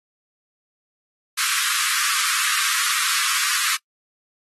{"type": "high-pass noise", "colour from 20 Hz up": "pink", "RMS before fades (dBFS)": -22, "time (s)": [1.37, 3.77], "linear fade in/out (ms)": 20, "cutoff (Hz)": 1100, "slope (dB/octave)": 96, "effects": ["noise-tail reverb RT60 0.1 s tail -26 dB re dry", "AAC 32 kbps"]}